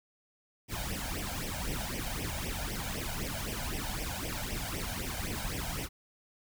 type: noise with flanger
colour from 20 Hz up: pink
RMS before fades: -36 dBFS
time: 0.68-5.89 s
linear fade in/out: 50 ms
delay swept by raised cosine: 0.35 to 1.35 ms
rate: 3.9 Hz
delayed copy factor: +0.8
effects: none